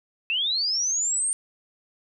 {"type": "linear sweep", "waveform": "sine", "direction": "up", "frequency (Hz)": [2603, 8870], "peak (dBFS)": -22, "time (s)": [0.3, 1.33], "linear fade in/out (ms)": 0, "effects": []}